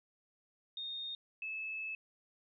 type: tone pair in turn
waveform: sine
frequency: 3685 / 2606 Hz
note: A#7 / E7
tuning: -21 / -20 cents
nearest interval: tritone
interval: 599 cents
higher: first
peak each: -39 / -38 dBFS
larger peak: second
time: 0.77-1.15 / 1.42-1.95 s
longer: second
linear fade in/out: 2 ms
effects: none